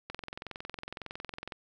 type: click train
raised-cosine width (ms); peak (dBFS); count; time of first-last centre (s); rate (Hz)
0.3; -23; 32; 0.1-1.522; 21.8
effects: none